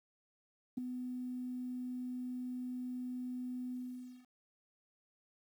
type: tone with ADSR envelope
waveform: sine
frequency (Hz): 250.4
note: B3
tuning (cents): +24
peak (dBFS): -29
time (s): 0.77-4.27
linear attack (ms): 11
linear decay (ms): 4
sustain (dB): -9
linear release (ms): 540
effects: tanh soft clip ceiling -29 dBFS + 11-bit